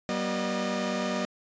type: tone cluster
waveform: sawtooth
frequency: 190.6 / 240 / 609 Hz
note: G3 / B3 / D#5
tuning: -48 / -49 / -37 cents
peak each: -28 dBFS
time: 0.09-1.25 s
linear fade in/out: 0 ms
effects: resampled to 16000 Hz